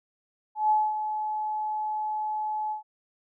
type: tone with ADSR envelope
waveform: sine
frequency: 856 Hz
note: A5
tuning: 48 cents flat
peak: -18 dBFS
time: 0.55-2.83 s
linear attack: 150 ms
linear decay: 230 ms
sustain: -9 dB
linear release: 120 ms
effects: none